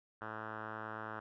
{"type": "tone with low-pass filter", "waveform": "5% pulse", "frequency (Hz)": 109.2, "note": "A2", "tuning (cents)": -13, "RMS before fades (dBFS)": -44, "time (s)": [0.21, 1.2], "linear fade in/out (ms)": 10, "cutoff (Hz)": 1500, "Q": 3.3, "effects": []}